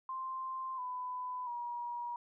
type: tone with pitch steps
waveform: sine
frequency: 1046.5 / 1001 / 957.4 Hz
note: C6 / B5 / A#5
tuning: 0 / +23 / +46 cents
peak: -37 dBFS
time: 0.09-2.16 s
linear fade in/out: 2 ms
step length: 690 ms
effects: none